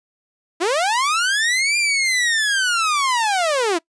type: linear two-way sweep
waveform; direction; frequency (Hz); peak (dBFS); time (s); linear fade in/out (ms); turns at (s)
sawtooth; up then down; 312.5 to 2410 to 312.5; -13; 0.6-3.79; 20; 1.77
effects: noise-tail reverb RT60 0.1 s tail -24 dB re dry + resampled to 22050 Hz